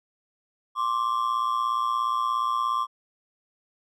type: ring-modulated tone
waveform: triangle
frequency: 1108.7 Hz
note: C#6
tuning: in tune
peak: -18 dBFS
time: 0.75-2.87 s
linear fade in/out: 50 ms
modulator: 58.5 Hz
effects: none